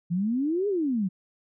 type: exponential two-way sweep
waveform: sine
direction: up then down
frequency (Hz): 164.81 to 421.7 to 177.4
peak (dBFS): -23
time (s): 0.1-1.09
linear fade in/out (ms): 20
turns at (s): 0.68
effects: none